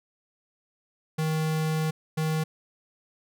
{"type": "tone bursts at uneven times", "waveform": "square", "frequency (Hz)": 157.3, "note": "D#3", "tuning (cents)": 19, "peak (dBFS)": -25, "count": 2, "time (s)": [[1.18, 1.91], [2.17, 2.44]], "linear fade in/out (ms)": 10, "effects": []}